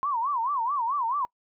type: tone with vibrato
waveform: sine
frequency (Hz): 1028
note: C6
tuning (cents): -31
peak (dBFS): -24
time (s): 0.03-1.25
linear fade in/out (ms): 0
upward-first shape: sine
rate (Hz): 4.6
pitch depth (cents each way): 230
effects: noise-tail reverb RT60 0.1 s tail -25 dB re dry